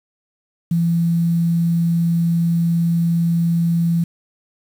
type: tone with quantisation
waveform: sine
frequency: 168.6 Hz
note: E3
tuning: 39 cents sharp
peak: -14 dBFS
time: 0.71-4.04 s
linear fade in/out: 5 ms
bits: 7
effects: none